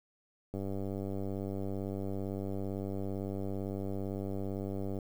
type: click train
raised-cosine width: 2 ms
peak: -25 dBFS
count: 436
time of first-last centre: 0.54-4.988 s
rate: 97.8 Hz
effects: 9-bit